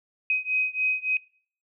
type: beating tone pair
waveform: sine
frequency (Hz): 2519 / 2522.5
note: D#7 / D#7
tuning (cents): +21 / +23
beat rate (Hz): 3.5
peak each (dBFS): -25 / -26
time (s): 0.3-1.17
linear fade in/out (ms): 2
effects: noise-tail reverb RT60 0.5 s tail -24 dB re dry